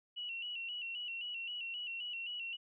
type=tone with vibrato; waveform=sine; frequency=2827 Hz; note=F7; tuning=20 cents sharp; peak=-39 dBFS; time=0.16-2.57 s; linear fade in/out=20 ms; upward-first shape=square; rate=3.8 Hz; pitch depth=62 cents each way; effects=none